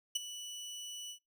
25% pulse tone with ADSR envelope, 2960 Hz, F#7, in tune, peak -25 dBFS, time 0.15-1.19 s, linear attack 9 ms, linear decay 18 ms, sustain -14 dB, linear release 88 ms, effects noise-tail reverb RT60 0.2 s tail -24 dB re dry

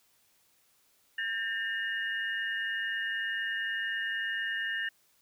sine tone cluster, 1602 / 1811 / 2858 Hz, G6 / A6 / F7, +37 / +49 / +39 cents, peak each -37 / -32 / -39 dBFS, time 1.18-4.89 s, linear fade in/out 5 ms, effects white hiss -68 dBFS RMS until 5.21 s

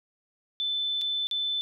sine tone with dropouts, 3520 Hz, A7, in tune, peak -26 dBFS, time 0.6-1.61 s, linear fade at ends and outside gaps 0 ms, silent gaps 1.013-1.017 / 1.27-1.312 s, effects none

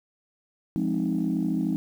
sine chord, F minor seventh, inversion none, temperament equal, 174.61 / 207.7 / 261.6 / 311.1 Hz, F3 / Ab3 / C4 / Eb4, 0 / 0 / 0 / 0 cents, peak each -28 dBFS, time 0.76-1.76 s, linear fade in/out 0 ms, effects tanh soft clip ceiling -16 dBFS + 9-bit

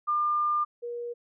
sine tone pair in turn, 1200 / 477.1 Hz, D6 / A#4, +37 / +40 cents, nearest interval octave + major third, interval 1597 cents, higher first, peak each -23 / -32 dBFS, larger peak first, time 0.07-0.65 / 0.82-1.14 s, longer first, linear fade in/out 20 ms, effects none

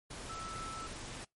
sine tone in noise, 1318.5 Hz, E6, in tune, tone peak -42 dBFS, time 0.29-0.87 s, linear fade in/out 10 ms, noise pink, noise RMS -45 dBFS, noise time 0.1-1.25 s, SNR 0 dB, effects noise-tail reverb RT60 0.2 s tail -26 dB re dry + MP3 48 kbps

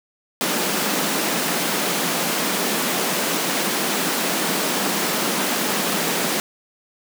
pink high-pass noise, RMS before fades -22 dBFS, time 0.41-6.4 s, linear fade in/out 0 ms, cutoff 170 Hz, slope 48 dB/octave, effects none

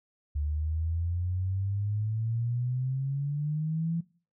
sine exponential sweep, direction up, 72.4 to 169.5 Hz, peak -27 dBFS, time 0.35-4.01 s, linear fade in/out 10 ms, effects noise-tail reverb RT60 0.4 s tail -20 dB re dry

